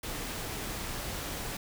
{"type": "noise", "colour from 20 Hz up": "pink", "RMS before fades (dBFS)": -37, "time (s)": [0.03, 1.57], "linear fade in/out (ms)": 5, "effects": []}